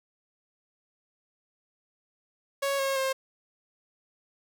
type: tone with pitch steps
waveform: sawtooth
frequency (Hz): 554.4 / 543 / 531.8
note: C#5 / C#5 / C5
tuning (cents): 0 / -36 / +28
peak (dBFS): -22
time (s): 2.62-3.13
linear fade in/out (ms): 10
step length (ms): 170
effects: none